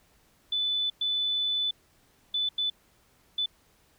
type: tone bursts at uneven times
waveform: sine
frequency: 3495 Hz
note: A7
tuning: 12 cents flat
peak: -25 dBFS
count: 5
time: 0.52-0.9 / 1.01-1.71 / 2.34-2.49 / 2.58-2.7 / 3.38-3.46 s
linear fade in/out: 5 ms
effects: pink hiss -64 dBFS RMS until 3.98 s